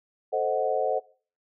sine chord, A diminished seventh, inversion none, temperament equal, 440 / 523.3 / 622.3 / 740 Hz, A4 / C5 / Eb5 / Gb5, 0 / 0 / 0 / 0 cents, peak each -29 / -28 / -29 / -28 dBFS, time 0.32-1 s, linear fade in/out 20 ms, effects noise-tail reverb RT60 0.4 s tail -20 dB re dry

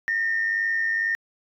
sine tone pair together, 1819 / 1921.1 Hz, A#6 / B6, -43 / -48 cents, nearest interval minor second, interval 95 cents, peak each -21 / -29 dBFS, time 0.08-1.15 s, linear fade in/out 0 ms, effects tanh soft clip ceiling -16 dBFS

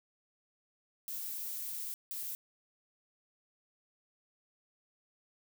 violet noise bursts at uneven times, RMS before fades -40 dBFS, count 2, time 1.08-1.94 / 2.11-2.35 s, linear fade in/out 0 ms, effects none

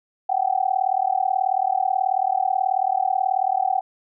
sine tone with amplitude modulation, 760 Hz, F#5, 46 cents sharp, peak -14 dBFS, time 0.29-3.81 s, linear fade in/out 10 ms, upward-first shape sine, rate 38.4 Hz, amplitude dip 100%, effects none

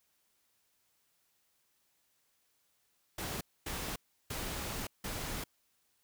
pink noise bursts at uneven times, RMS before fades -39 dBFS, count 4, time 3.18-3.41 / 3.66-3.96 / 4.3-4.87 / 5.04-5.44 s, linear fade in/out 5 ms, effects white hiss -75 dBFS RMS until 6.03 s

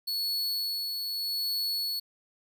45% pulse tone with tremolo, 4402 Hz, C#8, 13 cents flat, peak -27 dBFS, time 0.07-2 s, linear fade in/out 10 ms, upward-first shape sine, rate 0.82 Hz, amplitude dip 35%, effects none

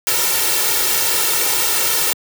white noise with comb filter, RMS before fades -17 dBFS, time 0.07-2.13 s, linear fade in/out 0 ms, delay 2.2 ms, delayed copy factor +1, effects high-pass 150 Hz 12 dB/octave

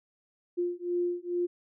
sine beating tone pair, 350.6 / 352.9 Hz, F4 / F4, +7 / +18 cents, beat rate 2.3 Hz, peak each -31 / -31 dBFS, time 0.57-1.47 s, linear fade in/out 20 ms, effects none

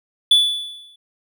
triangle tone with exponential decay, 3457 Hz, A7, 31 cents flat, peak -6 dBFS, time 0.31-0.96 s, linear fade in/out 5 ms, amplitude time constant 140 ms, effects none

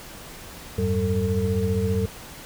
sine tone cluster, 87.3 / 102.3 / 191.3 / 448.7 Hz, F2 / G#2 / G3 / A4, 0 / -26 / -42 / +34 cents, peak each -26 dBFS, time 0.78-2.06 s, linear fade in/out 5 ms, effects pink hiss -41 dBFS RMS until 2.45 s

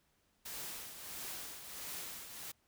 white noise with tremolo, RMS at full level -43 dBFS, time 0.45-2.52 s, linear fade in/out 10 ms, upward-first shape triangle, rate 1.5 Hz, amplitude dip 60%, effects pink hiss -75 dBFS RMS until 2.67 s

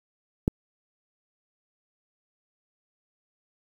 click, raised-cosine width 3 ms, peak -8 dBFS, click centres 0.479 s, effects 7-bit

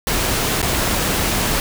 pink noise with dropouts, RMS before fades -19 dBFS, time 0.07-1.6 s, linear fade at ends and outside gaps 1 ms, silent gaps 0.617-0.627 s, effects none

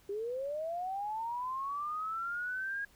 sine linear sweep, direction up, 390.9 to 1645 Hz, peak -34 dBFS, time 0.09-2.85 s, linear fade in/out 5 ms, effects pink hiss -64 dBFS RMS until 2.95 s

